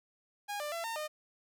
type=tone with pitch steps; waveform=sawtooth; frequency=819 / 594 / 673 / 911 / 610 Hz; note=G#5 / D5 / E5 / A#5 / D#5; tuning=-24 / +20 / +36 / -40 / -34 cents; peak=-32 dBFS; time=0.48-1.08 s; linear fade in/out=20 ms; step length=120 ms; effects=none